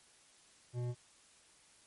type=tone with hard clipping; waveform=sine; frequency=122.1 Hz; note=B2; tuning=19 cents flat; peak=-37 dBFS; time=0.73-0.95 s; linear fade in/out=50 ms; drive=11 dB; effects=white hiss -64 dBFS RMS until 1.86 s + MP3 48 kbps